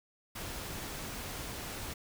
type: noise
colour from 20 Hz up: pink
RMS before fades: -41 dBFS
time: 0.35-1.94 s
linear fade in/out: 10 ms
effects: none